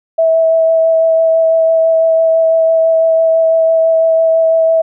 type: tone with vibrato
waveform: sine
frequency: 651 Hz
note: E5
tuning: 22 cents flat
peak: -7 dBFS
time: 0.18-4.82 s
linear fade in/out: 10 ms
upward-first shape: sine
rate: 6 Hz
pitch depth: 10 cents each way
effects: none